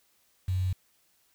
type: tone with quantisation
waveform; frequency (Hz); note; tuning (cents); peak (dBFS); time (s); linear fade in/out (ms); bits
sine; 92.5; F#2; 0; -25; 0.48-0.73; 5; 8
effects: white hiss -68 dBFS RMS until 1.34 s